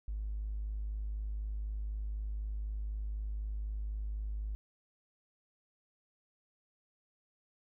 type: tone with tanh clipping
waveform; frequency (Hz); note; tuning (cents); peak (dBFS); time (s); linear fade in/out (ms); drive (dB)
triangle; 52; G#1; +3; -34; 0.08-4.55; 0; 1
effects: none